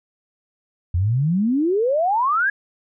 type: exponential sweep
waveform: sine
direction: up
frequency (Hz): 82.41 to 1699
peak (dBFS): -16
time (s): 0.94-2.5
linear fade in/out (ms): 5
effects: none